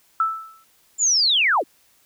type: tone with exponential decay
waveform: sine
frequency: 1318.5 Hz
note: E6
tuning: in tune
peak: -14 dBFS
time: 0.2-0.64 s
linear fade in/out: 2 ms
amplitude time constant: 94 ms
type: linear sweep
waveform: sine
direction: down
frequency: 7290 to 215.6 Hz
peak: -15 dBFS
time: 0.98-1.64 s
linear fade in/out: 50 ms
effects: white hiss -59 dBFS RMS until 2.05 s